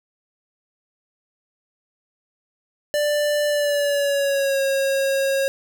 square tone with pitch glide, 590 to 544.2 Hz, D5 to C#5, +8 to -32 cents, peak -19 dBFS, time 2.94-5.48 s, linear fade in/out 0 ms, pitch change -140 cents, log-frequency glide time 3.47-4.62 s, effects none

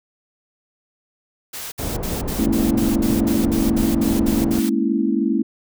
white noise bursts, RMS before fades -31 dBFS, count 13, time 1.53-4.696 s, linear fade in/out 10 ms, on 190 ms, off 58 ms
pink low-pass noise, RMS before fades -25 dBFS, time 1.79-4.59 s, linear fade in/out 2 ms, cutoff 640 Hz, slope 12 dB/octave
sine chord, A# half-diminished seventh, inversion third, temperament equal with one note detuned, 210.6 / 233.1 / 277.2 / 329.6 Hz, G#3 / A#3 / C#4 / E4, +24 / 0 / 0 / 0 cents, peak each -22 dBFS, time 2.38-5.43 s, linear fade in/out 10 ms
effects none

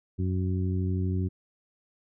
harmonic tone, 92.5 Hz, F#2, in tune, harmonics 1 / 2 / 3 / 4, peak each -26 / -32 / -36 / -38 dBFS, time 0.18-1.29 s, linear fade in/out 20 ms, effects none

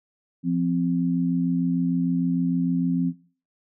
sine tone pair together, 173.39 / 260 Hz, F3 / C4, -12 / -11 cents, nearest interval perfect fifth, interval 701 cents, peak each -23 dBFS, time 0.43-3.13 s, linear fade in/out 50 ms, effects noise-tail reverb RT60 0.4 s tail -18 dB re dry

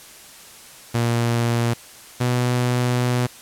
sawtooth tone pair in turn, 118 / 123.42 Hz, A#2 / B2, +22 / -1 cents, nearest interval minor second, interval 77 cents, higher second, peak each -14 dBFS, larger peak neither, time 0.94-1.74 / 2.2-3.27 s, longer second, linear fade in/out 10 ms, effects white hiss -43 dBFS RMS until 3.41 s + low-pass 12000 Hz 12 dB/octave

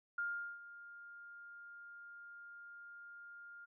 sine tone with ADSR envelope, 1407 Hz, F6, 12 cents sharp, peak -35 dBFS, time 0.18-3.66 s, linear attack 5 ms, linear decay 400 ms, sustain -16 dB, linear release 20 ms, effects none

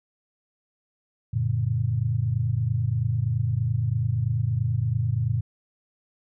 sine chord, Gb augmented, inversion none, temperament just, 92.5 / 115.62 / 144.53 Hz, Gb2 / Bb2 / D3, 0 / -14 / -27 cents, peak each -29 / -23 / -29 dBFS, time 1.33-5.41 s, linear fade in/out 10 ms, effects none

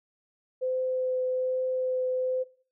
sine tone with vibrato, 512 Hz, C5, 38 cents flat, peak -26 dBFS, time 0.61-2.44 s, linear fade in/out 20 ms, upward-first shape triangle, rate 1.2 Hz, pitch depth 9 cents each way, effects noise-tail reverb RT60 0.4 s tail -17 dB re dry

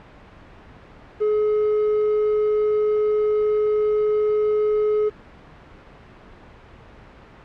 triangle tone with quantisation, 424.1 Hz, G#4, 36 cents sharp, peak -15 dBFS, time 1.2-5.1 s, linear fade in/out 20 ms, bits 7, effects pink hiss -45 dBFS RMS until 7.44 s + low-pass 2000 Hz 12 dB/octave

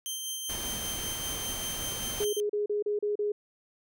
15% pulse tone with tremolo, 3136 Hz, G7, in tune, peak -25 dBFS, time 0.06-2.4 s, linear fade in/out 0 ms, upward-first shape sine, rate 5.1 Hz, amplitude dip 30%
pink noise, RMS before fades -39 dBFS, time 0.49-2.25 s, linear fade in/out 10 ms
sine tone bursts, 415.3 Hz, G#4, in tune, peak -26 dBFS, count 7, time 2.2-3.32 s, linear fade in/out 5 ms, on 130 ms, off 35 ms
effects none

